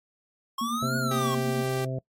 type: exponential two-way sweep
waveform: square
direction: up then down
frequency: 1075 to 1458 to 1075 Hz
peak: -29 dBFS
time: 0.58-1.35 s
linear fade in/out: 5 ms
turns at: 0.97 s
type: tone with tremolo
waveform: sine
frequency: 233.1 Hz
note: A#3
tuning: in tune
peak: -26 dBFS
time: 0.61-1.63 s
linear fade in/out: 5 ms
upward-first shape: triangle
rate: 9.4 Hz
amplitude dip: 75%
type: harmonic tone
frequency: 130.7 Hz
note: C3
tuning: 1 cent flat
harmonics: 1 / 2 / 3 / 4 / 5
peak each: -29 / -38 / -39 / -38 / -37 dBFS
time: 0.82-1.99 s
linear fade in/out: 5 ms
type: tone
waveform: sawtooth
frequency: 392 Hz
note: G4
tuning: in tune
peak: -25 dBFS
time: 1.11-1.85 s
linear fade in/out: 5 ms
effects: noise-tail reverb RT60 0.1 s tail -22 dB re dry + MP3 64 kbps